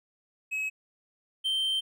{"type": "tone pair in turn", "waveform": "triangle", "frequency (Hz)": [2561, 3126], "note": ["D#7", "G7"], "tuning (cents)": [49, -6], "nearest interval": "minor third", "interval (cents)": 345, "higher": "second", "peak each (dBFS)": [-27, -24], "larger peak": "second", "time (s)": [[0.51, 0.7], [1.44, 1.81]], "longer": "second", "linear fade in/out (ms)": 20, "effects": []}